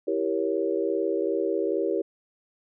sine chord, E diminished seventh, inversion none, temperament equal with one note detuned, 329.6 / 392 / 470.2 / 554.4 Hz, E4 / G4 / Bb4 / Db5, 0 / 0 / +15 / 0 cents, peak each -29 / -27 / -29 / -31 dBFS, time 0.07-2.02 s, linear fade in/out 10 ms, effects none

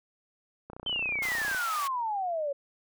click train, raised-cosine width 1 ms, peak -28 dBFS, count 27, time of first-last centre 0.7-1.547 s, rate 30.7 Hz
sine exponential sweep, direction down, 3136 to 549 Hz, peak -28 dBFS, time 0.86-2.53 s, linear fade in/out 10 ms
pink high-pass noise, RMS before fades -38 dBFS, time 1.22-1.88 s, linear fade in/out 10 ms, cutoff 690 Hz, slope 48 dB/octave
effects none

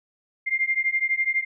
sine beating tone pair, 2101 / 2113 Hz, C7 / C7, +7 / +16 cents, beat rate 12 Hz, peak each -24 dBFS, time 0.46-1.45 s, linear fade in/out 20 ms, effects none

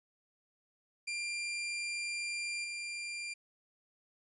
sawtooth tone with level steps, 2384 Hz, D7, 25 cents sharp, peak -32 / -35 dBFS, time 1.07-3.34 s, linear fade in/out 10 ms, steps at 2.64 s, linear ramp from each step 5 ms, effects resampled to 24000 Hz + 12-bit

